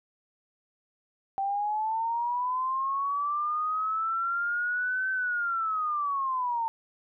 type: linear two-way sweep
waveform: sine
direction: up then down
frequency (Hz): 776 to 1540 to 895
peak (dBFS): -26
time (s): 1.38-6.68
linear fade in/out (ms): 0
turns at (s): 5.11
effects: none